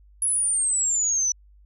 sine exponential sweep, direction down, 10548 to 5920 Hz, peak -20 dBFS, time 0.22-1.32 s, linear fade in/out 2 ms, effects added 50 Hz sine -50 dBFS peak until 1.65 s

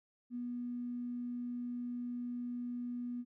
triangle tone with tanh clipping, 243.3 Hz, B3, 26 cents flat, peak -37 dBFS, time 0.3-3.25 s, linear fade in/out 50 ms, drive 3 dB, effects none

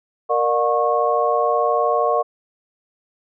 sine tone cluster, 467 / 600 / 719 / 1096 Hz, A#4 / D5 / F#5 / C#6, +3 / +37 / -50 / -20 cents, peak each -21 dBFS, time 0.29-2.23 s, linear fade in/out 20 ms, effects none

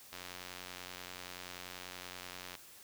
click train, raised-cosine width 0.2 ms, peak -27 dBFS, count 220, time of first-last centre 0.13-2.553 s, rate 90.4 Hz, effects white hiss -56 dBFS RMS until 2.83 s

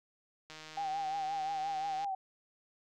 click train, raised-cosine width 0.2 ms, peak -31 dBFS, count 242, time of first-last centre 0.5-2.045 s, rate 156 Hz
sine tone with vibrato, 784 Hz, G5, in tune, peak -33 dBFS, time 0.77-2.15 s, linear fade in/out 5 ms, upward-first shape triangle, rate 5.7 Hz, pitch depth 64 cents each way
effects none

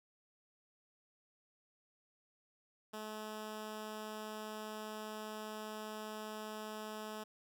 10% pulse tone, 215 Hz, A3, 40 cents flat, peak -35 dBFS, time 2.93-7.24 s, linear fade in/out 10 ms, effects none

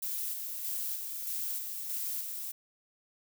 violet noise with tremolo, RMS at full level -35 dBFS, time 0.02-2.52 s, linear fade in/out 10 ms, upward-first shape square, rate 1.6 Hz, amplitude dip 35%, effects none

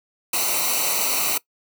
white noise with comb filter, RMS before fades -22 dBFS, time 0.33-1.38 s, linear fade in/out 5 ms, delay 0.59 ms, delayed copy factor -0.85, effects noise-tail reverb RT60 0.1 s tail -21 dB re dry

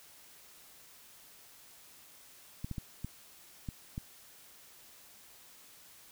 clicks, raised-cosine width 5 ms, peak -25 dBFS, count 6, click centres 2.645 / 2.713 / 2.782 / 3.046 / 3.688 / 3.979 s, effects white hiss -57 dBFS RMS until 6.11 s

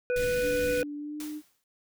harmonic tone, 493.9 Hz, B4, in tune, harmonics 1 / 3 / 5, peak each -25 / -35 / -39 dBFS, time 0.1-0.83 s, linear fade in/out 0 ms
pink band-stop noise, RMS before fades -37 dBFS, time 0.16-0.82 s, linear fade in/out 2 ms, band 330 to 1700 Hz, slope 96 dB/octave
sine tone with pitch glide, 292.2 to 302.3 Hz, D4 to D#4, -9 to -50 cents, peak -34 dBFS, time 0.41-1.42 s, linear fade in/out 50 ms, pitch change +59 cents, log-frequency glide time 0.96-1.22 s
white noise with exponential decay, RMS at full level -40 dBFS, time 1.2-1.64 s, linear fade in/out 2 ms, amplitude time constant 95 ms
effects none

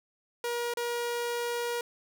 sawtooth tone with dropouts, 476.7 Hz, A#4, 39 cents sharp, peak -26 dBFS, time 0.44-1.81 s, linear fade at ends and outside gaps 2 ms, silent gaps 0.738-0.771 s, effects none

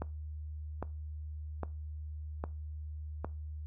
click train, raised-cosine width 1 ms, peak -22 dBFS, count 5, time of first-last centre 0.02-3.246 s, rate 1.24 Hz, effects noise-tail reverb RT60 0.3 s tail -20 dB re dry + added 76 Hz sine -39 dBFS peak until 3.66 s

